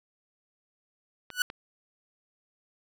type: clicks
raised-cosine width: 0.3 ms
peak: -23 dBFS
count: 2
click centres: 1.303 / 1.501 s
type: tone with exponential growth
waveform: sawtooth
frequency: 1480 Hz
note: F#6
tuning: in tune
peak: -16 dBFS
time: 1.31-1.42 s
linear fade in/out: 2 ms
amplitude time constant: 22 ms
effects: none